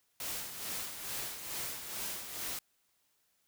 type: noise with tremolo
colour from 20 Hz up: white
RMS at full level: -38 dBFS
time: 0.2-2.59 s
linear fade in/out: 2 ms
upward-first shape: sine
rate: 2.3 Hz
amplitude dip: 55%
effects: white hiss -75 dBFS RMS until 3.47 s